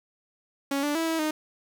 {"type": "tone with pitch steps", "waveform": "sawtooth", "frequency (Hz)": [277.9, 292.6, 327, 324.8, 308.3], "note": ["C#4", "D4", "E4", "E4", "D#4"], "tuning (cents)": [4, -6, -14, -26, -16], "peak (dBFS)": -21, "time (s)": [0.71, 1.31], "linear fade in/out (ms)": 5, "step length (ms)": 120, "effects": ["8-bit"]}